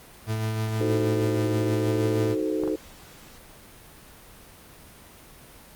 40% pulse tone with tremolo, 109.8 Hz, A2, 3 cents flat, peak -23 dBFS, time 0.26-2.36 s, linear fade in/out 50 ms, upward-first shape sine, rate 6.3 Hz, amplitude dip 30%
sine chord, D# diminished seventh, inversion none, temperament equal with one note detuned, 311.1 / 370 / 440 / 520.5 Hz, D#4 / F#4 / A4 / C5, 0 / 0 / 0 / -9 cents, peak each -27 / -30 / -29 / -33 dBFS, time 0.8-2.76 s, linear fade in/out 10 ms
clicks, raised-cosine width 1 ms, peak -20 dBFS, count 2, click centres 2.636 / 2.677 s
effects pink hiss -48 dBFS RMS until 5.75 s + Opus 32 kbps

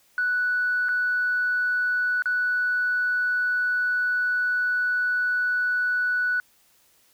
sine tone with dropouts, 1480 Hz, F#6, in tune, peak -20 dBFS, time 0.18-6.4 s, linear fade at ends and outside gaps 1 ms, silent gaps 0.886-0.89 / 2.222-2.257 s, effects tanh soft clip ceiling -16 dBFS + white hiss -61 dBFS RMS until 7.13 s

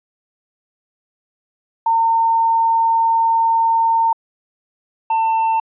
sine / triangle tone pair in turn, 910 / 896.4 Hz, A#5 / A5, -42 / +32 cents, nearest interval unison, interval 26 cents, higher first, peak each -12 dBFS, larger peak neither, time 1.86-4.13 / 5.1-5.6 s, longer first, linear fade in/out 5 ms, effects resampled to 8000 Hz

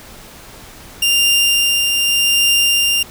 sawtooth tone with tremolo, 2794 Hz, F7, in tune, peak -7 dBFS, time 1.02-3.03 s, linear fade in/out 5 ms, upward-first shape triangle, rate 0.84 Hz, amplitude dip 35%, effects pink hiss -38 dBFS RMS until 3.1 s

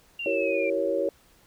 sine exponential sweep, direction down, 2800 to 2349 Hz, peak -30 dBFS, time 0.19-0.7 s, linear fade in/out 5 ms
sine chord, E diminished seventh, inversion none, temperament equal with one note detuned, 329.6 / 384.8 / 466.2 / 554.4 Hz, E4 / G4 / Bb4 / Db5, 0 / -32 / 0 / 0 cents, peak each -31 / -30 / -30 / -26 dBFS, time 0.26-1.09 s, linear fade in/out 2 ms
effects pink hiss -59 dBFS RMS until 1.46 s

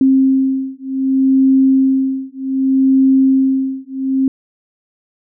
sine beating tone pair, 265.8 / 266.45 Hz, C4 / C4, +27 / +32 cents, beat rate 0.65 Hz, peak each -13 dBFS, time 0.01-4.28 s, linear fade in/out 2 ms, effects none

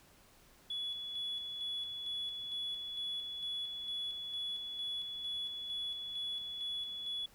sine tone with tremolo, 3400 Hz, G#7, 40 cents sharp, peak -35 dBFS, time 0.7-7.26 s, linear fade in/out 5 ms, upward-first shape square, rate 2.2 Hz, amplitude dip 40%, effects tanh soft clip ceiling -32 dBFS + pink hiss -63 dBFS RMS until 7.34 s

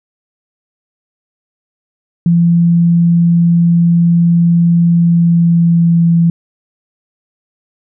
sine tone with pitch glide, 170.3 to 168.34 Hz, F3 to E3, -43 to +37 cents, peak -6 dBFS, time 2.26-6.3 s, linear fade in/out 2 ms, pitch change -20 cents, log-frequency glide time 4.9-6.06 s, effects none

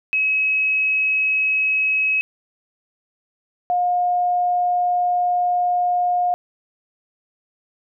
sine tone pair in turn, 2560 / 713.8 Hz, D#7 / F5, +49 / +38 cents, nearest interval octave + minor seventh, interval 2211 cents, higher first, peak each -16 dBFS, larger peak neither, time 0.13-2.21 / 3.7-6.34 s, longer second, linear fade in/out 0 ms, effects none

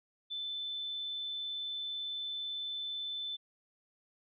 sine tone, 3522 Hz, A7, 1 cent sharp, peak -36 dBFS, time 0.3-3.37 s, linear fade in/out 20 ms, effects none

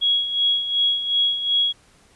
sine tone with tremolo, 3322 Hz, G#7, in tune, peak -15 dBFS, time 0.01-1.73 s, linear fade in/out 20 ms, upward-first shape sine, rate 2.7 Hz, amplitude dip 65%, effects pink hiss -55 dBFS RMS until 2.15 s + resampled to 24000 Hz

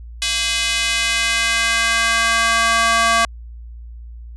square tone with high-pass filter sweep, 228.7 Hz, A#3, 33 cents flat, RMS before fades -17 dBFS, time 0.22-3.25 s, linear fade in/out 0 ms, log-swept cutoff 3100 to 1000 Hz, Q 1.4, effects added 58 Hz sine -32 dBFS peak until 4.36 s + resampled to 24000 Hz

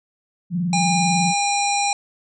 sine tone with vibrato, 174.61 Hz, F3, in tune, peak -19 dBFS, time 0.5-1.34 s, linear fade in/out 50 ms, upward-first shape square, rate 20 Hz, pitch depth 100 cents each way
harmonic tone, 808 Hz, G#5, 48 cents flat, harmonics 1 / 3 / 5 / 7 / 9 / 10, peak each -20 / -25 / -27 / -28 / -30 / -30 dBFS, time 0.73-1.93 s, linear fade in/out 2 ms
effects none

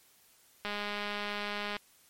click train, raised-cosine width 0.3 ms, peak -20 dBFS, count 231, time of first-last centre 0.65-1.767 s, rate 206 Hz, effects white hiss -63 dBFS RMS until 2.09 s + MP3 64 kbps

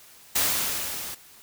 white noise with level ramp, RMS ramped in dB -22 to -36 dBFS, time 0.35-1.15 s, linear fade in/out 10 ms, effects white hiss -51 dBFS RMS until 1.42 s

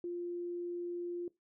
sine tone, 349.2 Hz, F4, in tune, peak -36 dBFS, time 0.04-1.28 s, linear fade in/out 2 ms, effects noise-tail reverb RT60 0.2 s tail -21 dB re dry

